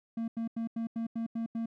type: tone bursts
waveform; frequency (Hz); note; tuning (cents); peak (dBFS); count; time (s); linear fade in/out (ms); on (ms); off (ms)
triangle; 228.3; A#3; -36; -29; 8; 0.17-1.659; 5; 110; 87
effects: none